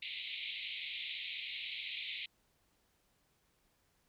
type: band-pass noise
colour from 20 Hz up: pink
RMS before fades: -43 dBFS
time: 0.02-2.26 s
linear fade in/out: 5 ms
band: 2100 to 4000 Hz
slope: 96 dB/octave
effects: pink hiss -75 dBFS RMS until 4.08 s